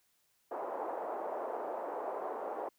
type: band-pass noise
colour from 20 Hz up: white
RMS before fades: -39 dBFS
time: 0.51-2.69 s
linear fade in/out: 5 ms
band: 400 to 860 Hz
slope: 24 dB/octave
effects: white hiss -74 dBFS RMS until 2.78 s